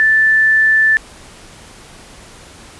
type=tone; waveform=sine; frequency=1760 Hz; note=A6; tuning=in tune; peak=-8 dBFS; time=0-0.97 s; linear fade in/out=0 ms; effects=pink hiss -39 dBFS RMS until 2.79 s + resampled to 24000 Hz